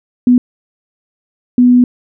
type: tone bursts at uneven times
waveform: sine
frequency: 246.9 Hz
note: B3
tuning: in tune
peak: -4 dBFS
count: 2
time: 0.27-0.38 / 1.58-1.84 s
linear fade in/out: 2 ms
effects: none